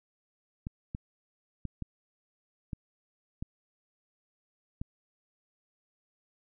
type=clicks; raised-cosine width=5 ms; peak=-23 dBFS; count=7; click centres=0.669 / 0.949 / 1.653 / 1.823 / 2.732 / 3.425 / 4.815 s; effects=none